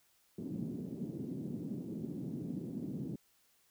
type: band-pass noise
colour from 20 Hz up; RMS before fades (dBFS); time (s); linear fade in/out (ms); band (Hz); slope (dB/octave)
white; -41; 0.38-3.16; 5; 140 to 280; 24
effects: white hiss -71 dBFS RMS until 3.7 s